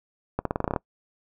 accelerating click train, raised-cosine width 1 ms, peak -11 dBFS, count 10, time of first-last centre 0.39-0.762 s, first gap 63 ms, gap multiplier 0.89, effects noise-tail reverb RT60 0.1 s tail -23 dB re dry

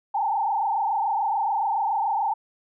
sine tone with frequency modulation, 849 Hz, G#5, 38 cents sharp, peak -21 dBFS, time 0.14-2.34 s, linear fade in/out 10 ms, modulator 27 Hz, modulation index 2.4, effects none

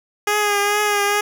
10% pulse tone with vibrato, 412.2 Hz, G#4, 13 cents flat, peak -8 dBFS, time 0.27-1.21 s, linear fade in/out 5 ms, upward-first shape triangle, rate 2.3 Hz, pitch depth 37 cents each way, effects none

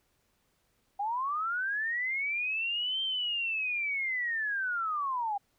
sine linear two-way sweep, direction up then down, 784 to 3155 to 784 Hz, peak -29 dBFS, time 0.99-5.38 s, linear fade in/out 10 ms, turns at 3.02 s, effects pink hiss -73 dBFS RMS until 5.58 s

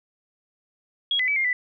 sine tone with pitch steps, 3309 / 2011 / 2292 / 2120 / 1987 Hz, G#7 / B6 / D7 / C7 / B6, -7 / +31 / -43 / +22 / +10 cents, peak -20 dBFS, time 1.11-1.53 s, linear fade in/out 2 ms, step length 84 ms, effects none

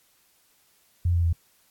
sine tone with pitch steps, 87.31 / 85.56 / 83.85 Hz, F2 / F2 / E2, 0 / -35 / +30 cents, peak -19 dBFS, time 1.05-1.329 s, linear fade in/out 5 ms, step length 93 ms, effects white hiss -63 dBFS RMS until 1.7 s + AAC 64 kbps

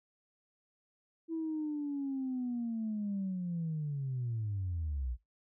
sine linear sweep, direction down, 330 to 56.4 Hz, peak -32 dBFS, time 1.28-5.17 s, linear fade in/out 50 ms, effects noise-tail reverb RT60 0.2 s tail -20 dB re dry + tanh soft clip ceiling -29 dBFS

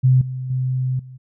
sine tone with level steps, 128.9 Hz, C3, 26 cents flat, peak -10 / -24 / -18 / -35 dBFS, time 0.03-1.18 s, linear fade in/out 20 ms, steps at 0.21 / 0.5 / 0.99 s, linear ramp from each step 5 ms, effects none

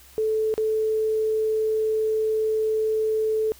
sine tone with dropouts, 436.4 Hz, A4, 14 cents flat, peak -20 dBFS, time 0.18-3.52 s, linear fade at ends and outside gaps 0 ms, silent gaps 0.54-0.579 s, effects added 64 Hz sine -53 dBFS peak until 3.59 s + white hiss -51 dBFS RMS until 3.59 s

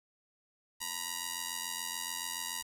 5% pulse ring-modulated tone, 956 Hz, A#5, 43 cents sharp, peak -21 dBFS, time 0.8-2.63 s, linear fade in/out 20 ms, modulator 43.5 Hz, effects 9-bit

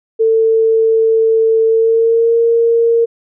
sine tone with pitch glide, 447.4 to 462.9 Hz, A4 to A#4, +29 to -12 cents, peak -8 dBFS, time 0.19-3.06 s, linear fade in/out 20 ms, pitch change +59 cents, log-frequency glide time 1.67-2.36 s, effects none

